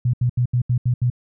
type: tone bursts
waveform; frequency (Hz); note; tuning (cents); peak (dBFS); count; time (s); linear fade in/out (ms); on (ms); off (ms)
sine; 122.8; B2; -9; -15; 7; 0.05-1.101; 5; 85; 76
effects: none